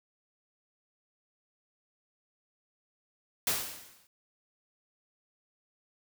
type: noise with exponential decay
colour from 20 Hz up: white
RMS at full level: -27 dBFS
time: 3.47-4.07 s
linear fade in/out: 2 ms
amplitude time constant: 130 ms
effects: none